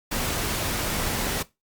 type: noise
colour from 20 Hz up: pink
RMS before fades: -27 dBFS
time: 0.11-1.43 s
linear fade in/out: 10 ms
effects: noise-tail reverb RT60 0.2 s tail -18 dB re dry + Opus 48 kbps